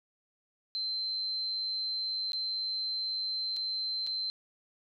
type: tone with dropouts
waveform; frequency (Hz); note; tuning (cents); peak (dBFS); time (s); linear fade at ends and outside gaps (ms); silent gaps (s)
sine; 4101; C8; -36; -31; 0.75-4.3; 0; 2.32-2.332 / 3.564-3.568 / 4.066-4.072
effects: none